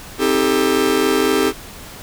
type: chord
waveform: 45% pulse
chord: A half-diminished seventh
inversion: first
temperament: just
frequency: 264 / 316.8 / 396 / 440 Hz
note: C4 / Eb4 / G4 / A4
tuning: +16 / +31 / +18 / 0 cents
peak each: -21 / -21 / -18 / -20 dBFS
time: 0.18-1.53 s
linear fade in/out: 50 ms
effects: pink hiss -36 dBFS RMS until 2.02 s